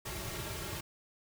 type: noise with comb filter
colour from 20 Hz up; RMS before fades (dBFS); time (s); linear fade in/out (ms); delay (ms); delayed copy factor
pink; -40; 0.05-0.81; 10; 4; -0.8
effects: none